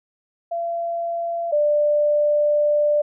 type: tone pair in turn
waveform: sine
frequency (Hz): 680 / 592.1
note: F5 / D5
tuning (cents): -46 / +14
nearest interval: major second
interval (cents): 240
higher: first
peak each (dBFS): -22 / -15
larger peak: second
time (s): 0.51-1.52 / 1.52-3.02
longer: second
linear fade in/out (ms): 10
effects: none